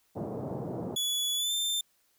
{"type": "band-pass noise", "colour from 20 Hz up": "pink", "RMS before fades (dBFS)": -36, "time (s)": [0.15, 0.96], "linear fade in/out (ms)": 20, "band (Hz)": [120, 730], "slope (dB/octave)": 24}
{"type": "tone with pitch glide", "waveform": "sawtooth", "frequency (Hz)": [3408, 3575], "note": ["G#7", "A7"], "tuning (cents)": [44, 27], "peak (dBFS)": -25, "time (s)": [0.96, 1.81], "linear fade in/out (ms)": 5, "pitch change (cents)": 83, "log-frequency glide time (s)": [1.36, 1.53]}
{"effects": ["white hiss -70 dBFS RMS until 2.18 s"]}